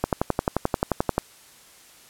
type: click train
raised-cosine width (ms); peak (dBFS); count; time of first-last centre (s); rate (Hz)
1; -6; 14; 0.04-1.18; 11.4
effects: white hiss -51 dBFS RMS until 2.09 s + low-pass 12000 Hz 12 dB/octave